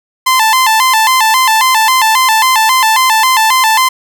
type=tone with vibrato; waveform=sawtooth; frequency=955 Hz; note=A#5; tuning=42 cents sharp; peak=-3 dBFS; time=0.26-3.89 s; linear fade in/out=10 ms; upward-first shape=square; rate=3.7 Hz; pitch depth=140 cents each way; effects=none